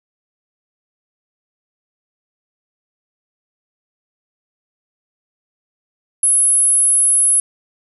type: tone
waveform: sine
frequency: 10660 Hz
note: E9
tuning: 18 cents sharp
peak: -10 dBFS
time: 6.23-7.4 s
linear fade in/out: 2 ms
effects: none